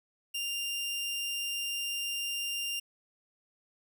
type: tone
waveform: sawtooth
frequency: 2794 Hz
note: F7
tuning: in tune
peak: -29 dBFS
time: 0.34-2.8 s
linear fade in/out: 10 ms
effects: none